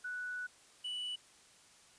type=tone pair in turn; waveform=sine / triangle; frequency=1480 / 2960 Hz; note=F#6 / F#7; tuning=0 / 0 cents; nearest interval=octave; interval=1200 cents; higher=second; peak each=-38 / -36 dBFS; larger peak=second; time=0.04-0.47 / 0.84-1.16 s; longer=first; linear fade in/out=10 ms; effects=white hiss -62 dBFS RMS until 1.98 s + resampled to 22050 Hz